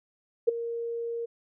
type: tone with ADSR envelope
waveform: sine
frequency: 466.2 Hz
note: A#4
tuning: in tune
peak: -15 dBFS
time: 0.47-1.26 s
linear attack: 16 ms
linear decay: 12 ms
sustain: -15 dB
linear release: 13 ms
effects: none